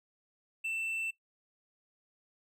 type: tone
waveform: triangle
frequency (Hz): 2670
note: E7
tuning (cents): +22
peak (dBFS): -31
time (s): 0.64-1.11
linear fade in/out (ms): 10
effects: noise-tail reverb RT60 0.1 s tail -19 dB re dry